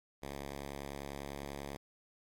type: tone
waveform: 5% pulse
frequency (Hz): 70.1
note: C#2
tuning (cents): +20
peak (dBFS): -30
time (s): 0.22-1.77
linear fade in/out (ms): 10
effects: MP3 64 kbps